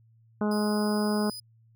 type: harmonic tone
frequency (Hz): 210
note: G#3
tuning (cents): +19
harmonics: 1 / 2 / 3 / 4 / 5 / 6 / 7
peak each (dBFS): -25 / -31 / -35 / -37 / -39 / -41 / -42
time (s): 0.41-1.3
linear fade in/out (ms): 2
type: tone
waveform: sawtooth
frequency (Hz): 4978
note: D#8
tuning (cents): 0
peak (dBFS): -35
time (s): 0.51-1.4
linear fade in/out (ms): 5
effects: added 113 Hz sine -57 dBFS peak until 1.75 s